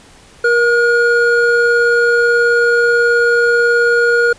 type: tone pair together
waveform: triangle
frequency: 472.5 / 1436 Hz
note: A#4 / F6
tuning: +23 / +48 cents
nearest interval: octave + perfect fifth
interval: 1925 cents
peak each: -10 dBFS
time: 0.44-4.33 s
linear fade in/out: 5 ms
effects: pink hiss -43 dBFS RMS until 4.38 s + resampled to 22050 Hz